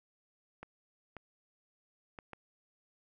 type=clicks; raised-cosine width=0.5 ms; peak=-30 dBFS; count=4; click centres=0.63 / 1.167 / 2.188 / 2.333 s; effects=none